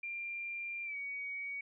sine tone with pitch glide, 2383 to 2251 Hz, D7 to C#7, +25 to +26 cents, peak -38 dBFS, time 0.03-1.61 s, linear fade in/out 5 ms, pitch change -99 cents, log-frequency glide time 0.84-0.97 s, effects none

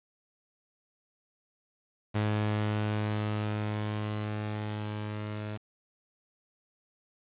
sawtooth tone with level ramp, 105.9 Hz, G#2, 34 cents sharp, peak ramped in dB -22 to -31 dBFS, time 2.14-5.58 s, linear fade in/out 20 ms, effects resampled to 8000 Hz + 8-bit

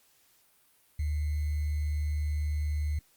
sine tone with sample-and-hold, 75 Hz, D2, 37 cents sharp, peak -27 dBFS, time 0.99-2.99 s, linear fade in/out 5 ms, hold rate 2100 Hz, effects white hiss -65 dBFS RMS until 3.16 s + Opus 48 kbps

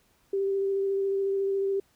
sine tone with vibrato, 392 Hz, G4, in tune, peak -24 dBFS, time 0.33-1.8 s, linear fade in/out 5 ms, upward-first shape square, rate 14 Hz, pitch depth 10 cents each way, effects pink hiss -66 dBFS RMS until 1.95 s

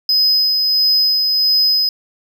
triangle tone with tremolo, 5040 Hz, D#8, 21 cents sharp, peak -9 dBFS, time 0.09-1.89 s, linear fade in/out 2 ms, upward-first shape sine, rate 1.5 Hz, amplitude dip 30%, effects none

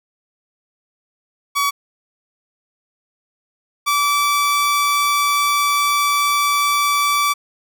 sawtooth tone pair in turn, 1135 / 1156.8 Hz, C#6 / D6, +41 / -27 cents, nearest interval unison, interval 32 cents, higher second, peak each -12 / -11 dBFS, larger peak second, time 1.55-1.71 / 3.86-7.34 s, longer second, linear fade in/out 20 ms, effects none

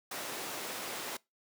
pink high-pass noise, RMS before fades -40 dBFS, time 0.11-1.17 s, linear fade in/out 5 ms, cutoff 340 Hz, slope 12 dB/octave, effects noise-tail reverb RT60 0.2 s tail -22 dB re dry

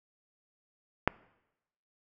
click, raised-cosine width 0.5 ms, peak -7 dBFS, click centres 1.076 s, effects noise-tail reverb RT60 0.9 s tail -23 dB re dry

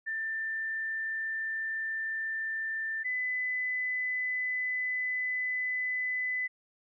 sine tone pair in turn, 1783 / 2006 Hz, A6 / B6, +22 / +26 cents, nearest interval major second, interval 204 cents, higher second, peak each -31 / -29 dBFS, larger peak second, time 0.06-3.04 / 3.04-6.48 s, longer second, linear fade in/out 20 ms, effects none

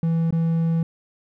triangle tone with dropouts, 164.81 Hz, E3, in tune, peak -16 dBFS, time 0.03-0.83 s, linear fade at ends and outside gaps 2 ms, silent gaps 0.307-0.325 s, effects none

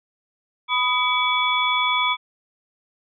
sine tone cluster, 997 / 1248 / 2280 / 3422 Hz, B5 / D#6 / C#7 / A7, +16 / +5 / +48 / -49 cents, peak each -22 / -26 / -23 / -24 dBFS, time 0.68-2.17 s, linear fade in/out 50 ms, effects none

